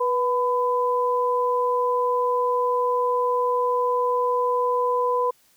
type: tone pair together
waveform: sine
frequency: 490.8 / 1004 Hz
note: B4 / B5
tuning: -11 / +28 cents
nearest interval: octave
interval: 1239 cents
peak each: -22 dBFS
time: 0-5.31 s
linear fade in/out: 10 ms
effects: white hiss -60 dBFS RMS until 5.56 s